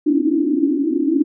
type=band-pass noise; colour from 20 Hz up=pink; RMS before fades=-17 dBFS; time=0.06-1.24 s; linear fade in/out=10 ms; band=270 to 330 Hz; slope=96 dB/octave; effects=none